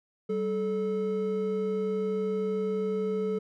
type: tone pair together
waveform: triangle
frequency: 193.24 / 433.8 Hz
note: G3 / A4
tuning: -25 / -25 cents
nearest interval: octave + major second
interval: 1400 cents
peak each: -30 / -26 dBFS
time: 0.29-3.39 s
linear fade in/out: 10 ms
effects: none